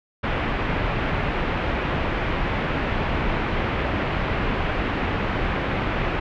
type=low-pass noise; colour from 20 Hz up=pink; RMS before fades=-24 dBFS; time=0.23-6.2 s; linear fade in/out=10 ms; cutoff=2700 Hz; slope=24 dB/octave; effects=none